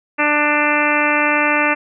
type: harmonic tone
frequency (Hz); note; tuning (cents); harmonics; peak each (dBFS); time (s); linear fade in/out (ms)
296.4; D4; +16; 1 / 2 / 3 / 4 / 5 / 6 / 7 / 8 / 9; -22 / -22 / -22 / -22 / -22 / -22 / -22 / -22 / -22; 0.18-1.75; 20
effects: none